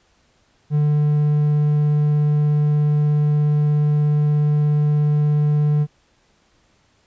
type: tone with hard clipping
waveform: triangle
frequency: 148.6 Hz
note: D3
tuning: 21 cents sharp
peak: -15 dBFS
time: 0.7-5.87 s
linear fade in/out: 50 ms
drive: 6 dB
effects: pink hiss -60 dBFS RMS until 7.06 s + resampled to 16000 Hz